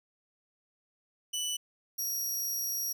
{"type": "tone pair in turn", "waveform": "20% pulse", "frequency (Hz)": [2974, 5679], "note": ["F#7", "F8"], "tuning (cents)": [8, 28], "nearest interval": "major seventh", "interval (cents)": 1120, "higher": "second", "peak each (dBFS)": -26, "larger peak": "neither", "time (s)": [[1.33, 1.57], [1.98, 2.93]], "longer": "second", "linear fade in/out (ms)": 10, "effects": []}